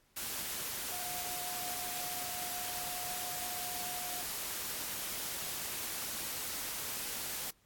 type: tone in noise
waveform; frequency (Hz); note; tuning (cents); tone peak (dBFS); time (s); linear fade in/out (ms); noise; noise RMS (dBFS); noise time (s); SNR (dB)
sine; 720; F#5; -47; -45; 0.91-4.22; 10; white; -39; 0.16-7.51; -9
effects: pink hiss -70 dBFS RMS until 7.65 s + AAC 64 kbps